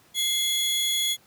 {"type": "tone pair together", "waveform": "sawtooth", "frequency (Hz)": [2097, 3366], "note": ["C7", "G#7"], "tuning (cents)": [3, 23], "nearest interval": "minor sixth", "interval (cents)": 820, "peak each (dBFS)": [-30, -20], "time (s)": [0.14, 1.17], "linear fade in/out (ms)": 50, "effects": ["pink hiss -58 dBFS RMS until 1.26 s", "high-pass 100 Hz 12 dB/octave"]}